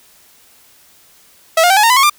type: tone with pitch steps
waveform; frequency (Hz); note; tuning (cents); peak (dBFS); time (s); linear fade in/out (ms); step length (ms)
sawtooth; 650 / 708.8 / 773 / 842.9 / 919.2 / 1002.4 / 1093.2 / 1192.1; E5 / F5 / G5 / G#5 / A#5 / B5 / C#6 / D6; -24 / +25 / -24 / +25 / -25 / +25 / -24 / +26; -4; 1.57-2.098; 5; 66
effects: white hiss -48 dBFS RMS until 2.18 s